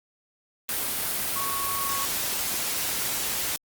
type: tone in noise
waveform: sine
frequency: 1108.7 Hz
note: C#6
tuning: in tune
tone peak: -30 dBFS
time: 1.36-2.05 s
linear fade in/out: 0 ms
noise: white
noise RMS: -28 dBFS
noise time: 0.69-3.56 s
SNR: -5 dB
effects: Opus 32 kbps